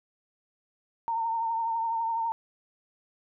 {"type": "tone with vibrato", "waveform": "sine", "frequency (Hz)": 912, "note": "A#5", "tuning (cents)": -38, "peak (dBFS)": -26, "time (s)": [1.08, 2.32], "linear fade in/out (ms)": 0, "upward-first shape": "triangle", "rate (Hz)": 12, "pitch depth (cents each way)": 43, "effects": []}